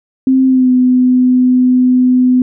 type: tone with pitch glide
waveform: sine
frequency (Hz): 262.4 to 252.4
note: C4 to B3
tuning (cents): +5 to +38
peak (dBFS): -6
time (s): 0.27-2.42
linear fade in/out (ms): 2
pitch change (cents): -67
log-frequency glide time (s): 0.46-0.71
effects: none